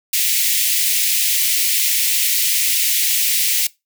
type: high-pass noise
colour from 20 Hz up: white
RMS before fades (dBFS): -17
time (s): 0.13-3.67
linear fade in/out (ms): 5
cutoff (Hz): 2000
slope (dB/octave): 48
effects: noise-tail reverb RT60 0.2 s tail -21 dB re dry